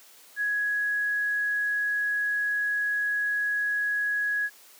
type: tone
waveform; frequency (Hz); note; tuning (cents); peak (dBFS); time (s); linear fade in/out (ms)
sine; 1670; G#6; +9; -24; 0.36-4.5; 50
effects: white hiss -53 dBFS RMS until 4.79 s + high-pass 300 Hz 12 dB/octave